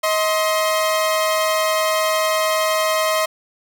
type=tone pair together; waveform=sawtooth; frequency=633 / 1051.4 Hz; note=D#5 / C6; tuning=+30 / +8 cents; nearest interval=major sixth; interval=878 cents; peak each=-14 / -18 dBFS; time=0.03-3.26 s; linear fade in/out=10 ms; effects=none